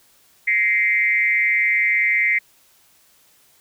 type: tone with frequency modulation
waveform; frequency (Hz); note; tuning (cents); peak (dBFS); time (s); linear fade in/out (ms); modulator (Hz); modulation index
sine; 2086; C7; -6; -15; 0.47-2.39; 10; 199; 0.82
effects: white hiss -56 dBFS RMS until 3.6 s